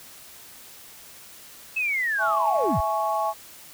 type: linear sweep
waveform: sine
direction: down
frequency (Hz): 2637 to 34.65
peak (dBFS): -22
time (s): 1.76-2.81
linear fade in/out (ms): 10
type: chord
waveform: sine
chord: C# minor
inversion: first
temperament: equal with one note detuned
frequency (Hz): 659.3 / 840.7 / 1108.7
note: E5 / G#5 / C#6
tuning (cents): 0 / +21 / 0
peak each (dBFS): -27 / -25 / -27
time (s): 2.18-3.34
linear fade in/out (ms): 50
effects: tanh soft clip ceiling -11 dBFS + white hiss -46 dBFS RMS until 3.73 s